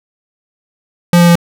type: tone with pitch steps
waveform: square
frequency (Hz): 174 / 172.8 / 171.6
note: F3 / F3 / F3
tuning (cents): -6 / -18 / -30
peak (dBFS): -5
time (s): 1.13-1.355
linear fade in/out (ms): 2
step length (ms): 75
effects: none